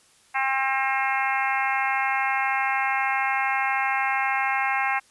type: harmonic tone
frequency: 267.2 Hz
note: C4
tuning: 36 cents sharp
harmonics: 3 / 4 / 5 / 6 / 7 / 8 / 9 / 10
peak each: -26 / -29 / -34 / -30 / -32 / -28 / -35 / -34 dBFS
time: 0.34-5 s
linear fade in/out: 20 ms
effects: white hiss -58 dBFS RMS until 5.1 s + resampled to 24000 Hz